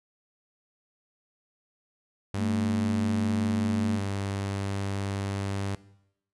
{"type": "tone", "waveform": "sawtooth", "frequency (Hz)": 98.8, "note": "G2", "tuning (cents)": 14, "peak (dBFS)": -25, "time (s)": [2.34, 5.75], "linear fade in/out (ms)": 0}
{"type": "tone with vibrato", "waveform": "sine", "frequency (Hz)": 222.7, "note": "A3", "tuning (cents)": 21, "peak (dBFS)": -26, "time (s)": [2.37, 4], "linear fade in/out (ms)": 50, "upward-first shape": "triangle", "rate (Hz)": 15, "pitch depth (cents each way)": 9}
{"effects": ["noise-tail reverb RT60 0.8 s tail -19 dB re dry", "resampled to 24000 Hz"]}